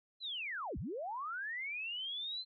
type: linear two-way sweep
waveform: sine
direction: down then up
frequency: 4136 to 44.41 to 4136 Hz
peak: -38 dBFS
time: 0.2-2.45 s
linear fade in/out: 50 ms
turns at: 0.78 s
effects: none